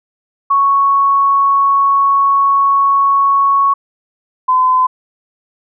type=tone pair in turn; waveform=sine; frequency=1108.7 / 1021.3 Hz; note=C#6 / C6; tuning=0 / -42 cents; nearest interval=minor second; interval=142 cents; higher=first; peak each=-8 dBFS; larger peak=neither; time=0.5-3.74 / 4.48-4.87 s; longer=first; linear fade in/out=10 ms; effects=none